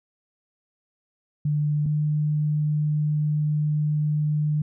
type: tone pair in turn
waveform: sine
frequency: 148.8 / 150.62 Hz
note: D3 / D3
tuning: +23 / +44 cents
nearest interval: unison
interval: 21 cents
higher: second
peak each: -20 dBFS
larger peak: neither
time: 1.45-1.86 / 1.86-4.62 s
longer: second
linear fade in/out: 5 ms
effects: none